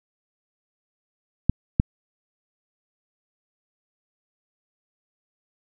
clicks, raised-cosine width 5 ms, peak -4 dBFS, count 2, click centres 1.496 / 1.799 s, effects none

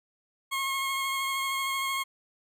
20% pulse tone with vibrato, 1083 Hz, C#6, 41 cents flat, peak -23 dBFS, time 0.51-2.04 s, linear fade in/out 20 ms, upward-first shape sine, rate 13 Hz, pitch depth 14 cents each way, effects none

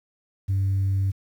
sine tone, 97 Hz, G2, 18 cents flat, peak -18 dBFS, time 0.48-1.12 s, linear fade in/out 20 ms, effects tanh soft clip ceiling -18 dBFS + 9-bit

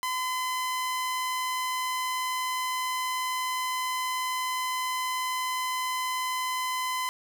sawtooth tone, 1019 Hz, C6, 46 cents flat, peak -24 dBFS, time 0.03-7.09 s, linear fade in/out 0 ms, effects none

